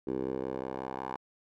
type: tone with band-pass filter sweep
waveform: 10% pulse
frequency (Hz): 65.41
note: C2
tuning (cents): 0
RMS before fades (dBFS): -36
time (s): 0.07-1.17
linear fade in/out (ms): 5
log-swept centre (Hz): 370 to 880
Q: 2.4
effects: none